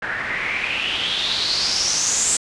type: noise with low-pass filter sweep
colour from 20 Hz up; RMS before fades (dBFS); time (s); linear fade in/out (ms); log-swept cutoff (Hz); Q
white; -22; 0.02-2.37; 5; 1600 to 7900; 6
effects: resampled to 24000 Hz